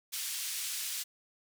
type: band-pass noise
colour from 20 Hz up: white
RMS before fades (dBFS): -37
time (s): 0.12-1.04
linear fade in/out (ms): 20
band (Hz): 2400 to 12000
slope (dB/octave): 12
effects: none